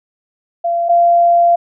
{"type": "tone pair in turn", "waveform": "sine", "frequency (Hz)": [685, 689.4], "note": ["F5", "F5"], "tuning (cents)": [-34, -23], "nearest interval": "unison", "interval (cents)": 11, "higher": "second", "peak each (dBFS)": [-13, -7], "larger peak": "second", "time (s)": [[0.64, 0.89], [0.89, 1.56]], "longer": "second", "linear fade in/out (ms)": 10, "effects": []}